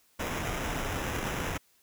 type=noise with sample-and-hold; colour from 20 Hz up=pink; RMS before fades=-33 dBFS; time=0.19-1.58 s; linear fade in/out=10 ms; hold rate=4410 Hz; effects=white hiss -66 dBFS RMS until 1.82 s